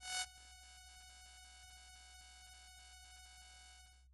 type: tone with ADSR envelope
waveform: 5% pulse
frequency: 740 Hz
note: F#5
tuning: in tune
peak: -25 dBFS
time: 0-4.08 s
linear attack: 210 ms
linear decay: 42 ms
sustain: -23 dB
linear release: 380 ms
effects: added 64 Hz sine -63 dBFS peak until 4.13 s + AAC 32 kbps